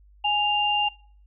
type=tone pair together; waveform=sine; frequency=830.7 / 2794 Hz; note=G#5 / F7; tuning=0 / 0 cents; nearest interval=octave + major sixth; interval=2100 cents; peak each=-23 dBFS; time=0.24-0.89 s; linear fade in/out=10 ms; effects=noise-tail reverb RT60 0.5 s tail -23 dB re dry + added 50 Hz sine -51 dBFS peak until 1.26 s